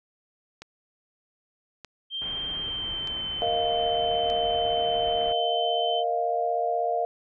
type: click train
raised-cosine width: 0.2 ms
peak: -23 dBFS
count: 4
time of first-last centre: 0.62-4.301 s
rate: 0.815 Hz
type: tone with pitch glide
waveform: sine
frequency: 3161 to 3076 Hz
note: G7 to G7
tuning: +14 to -33 cents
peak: -29 dBFS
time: 2.1-6.04 s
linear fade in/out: 50 ms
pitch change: -47 cents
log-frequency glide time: 2.5-3.27 s
type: low-pass noise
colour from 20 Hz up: pink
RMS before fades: -42 dBFS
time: 2.21-5.33 s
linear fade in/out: 10 ms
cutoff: 2900 Hz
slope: 48 dB/octave
type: chord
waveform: sine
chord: Bb suspended fourth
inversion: none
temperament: equal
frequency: 466.2 / 622.3 / 698.5 Hz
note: Bb4 / Eb5 / F5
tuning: 0 / 0 / 0 cents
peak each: -30 / -30 / -25 dBFS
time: 3.42-7.05 s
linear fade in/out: 0 ms
effects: none